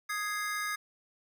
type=chord; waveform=square; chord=Ab major; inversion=second; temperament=equal; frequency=1244.5 / 1661.2 / 2093 Hz; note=Eb6 / Ab6 / C7; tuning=0 / 0 / 0 cents; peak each=-37 / -37 / -38 dBFS; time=0.09-0.76 s; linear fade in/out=10 ms; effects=none